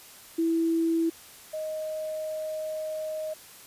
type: tone pair in turn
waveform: sine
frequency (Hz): 329.6 / 624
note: E4 / D#5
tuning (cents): 0 / +5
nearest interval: major seventh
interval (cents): 1105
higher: second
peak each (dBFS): -22 / -30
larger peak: first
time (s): 0.38-1.1 / 1.53-3.34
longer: second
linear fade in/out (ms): 10
effects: white hiss -49 dBFS RMS until 3.66 s + resampled to 32000 Hz